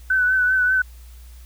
sine tone with vibrato, 1506 Hz, F#6, 30 cents sharp, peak -15 dBFS, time 0.1-0.82 s, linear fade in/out 5 ms, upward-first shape triangle, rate 5.1 Hz, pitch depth 42 cents each way, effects added 60 Hz sine -39 dBFS peak until 1.45 s + white hiss -53 dBFS RMS until 1.45 s

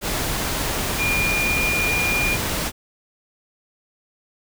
sine tone in noise, 2416 Hz, D7, 48 cents sharp, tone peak -20 dBFS, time 0.97-2.38 s, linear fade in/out 50 ms, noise pink, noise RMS -24 dBFS, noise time 0.01-2.72 s, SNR +1 dB, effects none

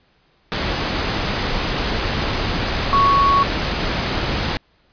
sine tone in noise, 1113 Hz, C#6, 7 cents sharp, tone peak -12 dBFS, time 2.93-3.43 s, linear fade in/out 0 ms, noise pink, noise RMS -21 dBFS, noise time 0.52-4.57 s, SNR +6 dB, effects pink hiss -59 dBFS RMS until 4.92 s + resampled to 11025 Hz

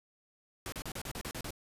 pink noise bursts, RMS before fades -40 dBFS, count 9, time 0.66-1.506 s, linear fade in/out 0 ms, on 62 ms, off 36 ms, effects resampled to 32000 Hz

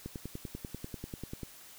click train, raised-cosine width 3 ms, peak -26 dBFS, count 15, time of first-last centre 0.06-1.433 s, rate 10.2 Hz, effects white hiss -53 dBFS RMS until 1.78 s

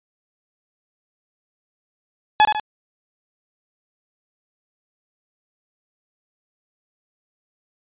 40% pulse tone with echo, 851 Hz, G#5, 42 cents sharp, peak -9 dBFS, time 2.4-2.45 s, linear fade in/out 0 ms, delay 74 ms, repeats 2, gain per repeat -6 dB, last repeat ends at 2.598 s, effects resampled to 8000 Hz

